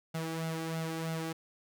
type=tone with flanger; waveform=sawtooth; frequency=162.4 Hz; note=E3; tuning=26 cents flat; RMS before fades=-36 dBFS; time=0.14-1.33 s; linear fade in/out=10 ms; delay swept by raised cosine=1.4 to 2.6 ms; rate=3.1 Hz; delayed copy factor=+0.6; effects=none